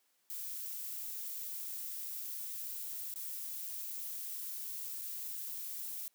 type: noise with dropouts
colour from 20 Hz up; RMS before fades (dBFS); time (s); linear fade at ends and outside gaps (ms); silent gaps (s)
violet; -42; 0.3-6.08; 0; 3.14-3.159 / 5.013-5.017
effects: white hiss -75 dBFS RMS until 6.14 s + high-pass 200 Hz 12 dB/octave